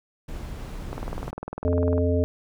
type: noise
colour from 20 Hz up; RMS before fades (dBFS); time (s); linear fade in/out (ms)
brown; -34; 0.28-1.31; 10
type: click train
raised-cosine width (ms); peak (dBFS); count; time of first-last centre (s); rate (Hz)
1; -18; 22; 0.93-1.98; 20
type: harmonic tone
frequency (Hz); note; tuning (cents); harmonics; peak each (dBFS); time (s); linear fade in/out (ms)
87.2; F2; -2; 1 / 3 / 5 / 7; -22 / -26 / -26 / -28; 1.65-2.24; 0
effects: none